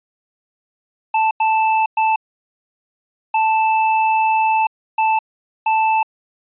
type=tone bursts at uneven times; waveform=square; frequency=880 Hz; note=A5; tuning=in tune; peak=-14 dBFS; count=6; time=1.14-1.31 / 1.4-1.86 / 1.97-2.16 / 3.34-4.67 / 4.98-5.19 / 5.66-6.03 s; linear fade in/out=5 ms; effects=resampled to 8000 Hz